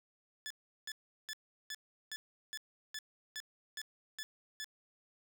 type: tone bursts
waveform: 15% pulse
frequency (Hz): 1729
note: A6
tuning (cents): -31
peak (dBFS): -34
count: 11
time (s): 0.46-4.644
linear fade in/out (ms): 0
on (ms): 44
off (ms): 370
effects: none